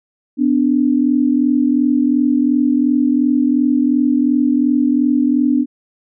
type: tone pair together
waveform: sine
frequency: 250 / 292.8 Hz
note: B3 / D4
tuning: +21 / -5 cents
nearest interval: minor third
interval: 274 cents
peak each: -14 dBFS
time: 0.37-5.66 s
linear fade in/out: 50 ms
effects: none